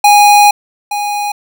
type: tone pair in turn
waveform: square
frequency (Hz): 824 / 824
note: G#5 / G#5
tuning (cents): -14 / -14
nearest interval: unison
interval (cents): 0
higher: neither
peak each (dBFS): -4 / -15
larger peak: first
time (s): 0.04-0.51 / 0.91-1.32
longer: first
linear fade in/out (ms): 5
effects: none